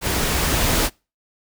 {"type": "noise with level ramp", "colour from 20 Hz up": "pink", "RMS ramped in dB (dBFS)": [-22, -18], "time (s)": [0.01, 0.9], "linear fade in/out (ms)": 50, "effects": ["noise-tail reverb RT60 0.3 s tail -26 dB re dry"]}